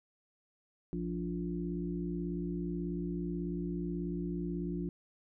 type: harmonic tone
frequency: 58.27 Hz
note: A#1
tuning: in tune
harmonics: 1 / 3 / 5 / 6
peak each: -43 / -36 / -40 / -41 dBFS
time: 0.93-4.89 s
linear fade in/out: 0 ms
effects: none